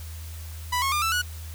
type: tone with pitch steps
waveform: sawtooth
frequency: 988 / 1089.9 / 1202.4 / 1326.5 / 1463.3 Hz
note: B5 / C#6 / D6 / E6 / F#6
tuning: 0 / -30 / +40 / +10 / -20 cents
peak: -19 dBFS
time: 0.72-1.22 s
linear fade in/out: 10 ms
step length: 100 ms
effects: added 80 Hz sine -35 dBFS peak until 1.54 s + white hiss -46 dBFS RMS until 1.54 s